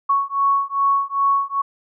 sine beating tone pair, 1108.7 / 1111.2 Hz, C#6 / C#6, 0 / +4 cents, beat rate 2.5 Hz, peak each -19 dBFS, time 0.09-1.62 s, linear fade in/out 10 ms, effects none

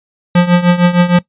square tone with tremolo, 176.3 Hz, F3, 17 cents sharp, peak -4 dBFS, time 0.35-1.19 s, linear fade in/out 5 ms, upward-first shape triangle, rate 6.5 Hz, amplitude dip 85%, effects noise-tail reverb RT60 0.1 s tail -20 dB re dry + resampled to 8000 Hz

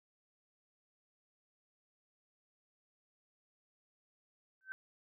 sine tone with exponential growth, 1540 Hz, G6, 31 cents flat, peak -36 dBFS, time 4.61-4.72 s, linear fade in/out 0 ms, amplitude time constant 22 ms, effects none

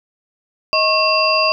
sine tone cluster, 628 / 1091 / 2700 / 4789 Hz, D#5 / C#6 / E7 / D8, +16 / -28 / +41 / +33 cents, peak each -18 dBFS, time 0.73-1.52 s, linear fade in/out 0 ms, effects none

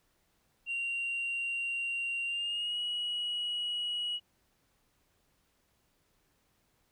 sine tone with pitch glide, 2763 to 2912 Hz, F7 to F#7, -19 to -28 cents, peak -30 dBFS, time 0.66-4.2 s, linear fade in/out 50 ms, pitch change +91 cents, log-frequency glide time 2.25-2.79 s, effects tanh soft clip ceiling -29 dBFS + pink hiss -73 dBFS RMS until 6.91 s

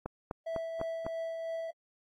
click train, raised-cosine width 1 ms, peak -22 dBFS, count 5, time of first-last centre 0.06-1.065 s, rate 3.98 Hz
triangle tone with tremolo, 657 Hz, E5, 6 cents flat, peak -31 dBFS, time 0.46-1.71 s, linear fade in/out 10 ms, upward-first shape triangle, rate 3 Hz, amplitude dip 35%
effects AAC 48 kbps

